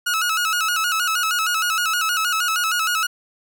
sawtooth tone with vibrato, 1368 Hz, F6, 36 cents flat, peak -15 dBFS, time 0.06-3.07 s, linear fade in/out 10 ms, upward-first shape square, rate 6.4 Hz, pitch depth 89 cents each way, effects none

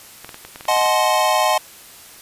clicks, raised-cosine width 0.3 ms, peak -18 dBFS, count 11, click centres 0.246 / 0.292 / 0.344 / 0.45 / 0.559 / 0.609 / 0.654 / 0.713 / 0.767 / 0.815 / 0.86 s
square chord, D# diminished seventh, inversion none, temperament equal with one note detuned, 622.3 / 740 / 860.4 / 1046.5 Hz, D#5 / F#5 / A5 / C6, 0 / 0 / -39 / 0 cents, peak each -21 dBFS, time 0.68-1.58 s, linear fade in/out 5 ms
effects white hiss -42 dBFS RMS until 2.21 s + resampled to 32000 Hz

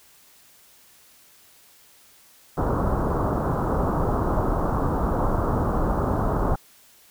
pink low-pass noise, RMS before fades -23 dBFS, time 2.57-6.56 s, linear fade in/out 10 ms, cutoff 1300 Hz, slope 48 dB/octave, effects white hiss -54 dBFS RMS until 7.1 s

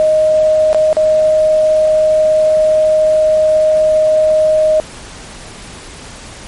sine tone with dropouts, 622.3 Hz, D#5, in tune, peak -7 dBFS, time 0-4.8 s, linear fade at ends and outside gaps 0 ms, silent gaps 0.73-0.746 / 0.929-0.968 s, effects pink hiss -32 dBFS RMS until 6.47 s + MP3 48 kbps

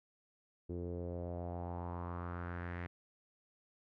sawtooth tone with low-pass filter sweep, 87.31 Hz, F2, in tune, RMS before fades -42 dBFS, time 0.69-2.87 s, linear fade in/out 10 ms, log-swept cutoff 380 to 2000 Hz, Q 3.5, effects none

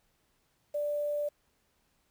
sine tone with quantisation, 587.3 Hz, D5, in tune, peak -29 dBFS, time 0.74-1.29 s, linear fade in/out 10 ms, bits 9, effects pink hiss -73 dBFS RMS until 2.1 s

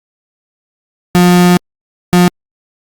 35% pulse tone bursts at uneven times, 177.7 Hz, F3, 30 cents sharp, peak -3 dBFS, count 2, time 1.15-1.57 / 2.13-2.28 s, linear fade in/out 0 ms, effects Opus 48 kbps

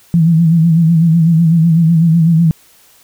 sine tone with vibrato, 164.9 Hz, E3, 1 cent sharp, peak -6 dBFS, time 0.14-2.51 s, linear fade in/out 0 ms, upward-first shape sine, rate 8 Hz, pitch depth 70 cents each way, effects white hiss -47 dBFS RMS until 3.03 s

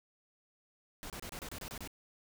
pink noise bursts, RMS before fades -44 dBFS, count 9, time 1.03-1.875 s, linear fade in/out 0 ms, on 69 ms, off 28 ms, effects none

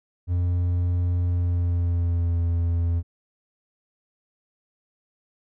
triangle tone with pitch glide, 88.2 to 85.05 Hz, F2 to F2, +18 to -45 cents, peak -18 dBFS, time 0.27-3.03 s, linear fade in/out 50 ms, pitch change -63 cents, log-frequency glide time 1.27-2.39 s, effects none

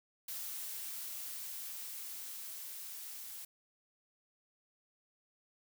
blue noise with level ramp, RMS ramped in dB -42 to -47 dBFS, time 0.28-3.45 s, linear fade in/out 5 ms, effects none

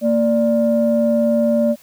sine tone pair together, 230.5 / 587.3 Hz, A#3 / D5, -19 / 0 cents, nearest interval octave + major third, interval 1619 cents, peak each -15 dBFS, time 0.01-1.76 s, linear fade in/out 50 ms, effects tanh soft clip ceiling -6 dBFS + white hiss -49 dBFS RMS until 1.82 s

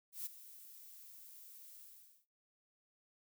violet noise with ADSR envelope, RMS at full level -41 dBFS, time 0.12-2.26 s, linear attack 140 ms, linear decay 14 ms, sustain -15 dB, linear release 440 ms, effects noise-tail reverb RT60 0.3 s tail -21 dB re dry

